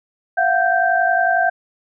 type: tone cluster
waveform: sine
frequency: 685 / 736 / 1568 Hz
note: F5 / F#5 / G6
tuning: -34 / -9 / 0 cents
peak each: -18 dBFS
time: 0.37-1.5 s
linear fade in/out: 10 ms
effects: none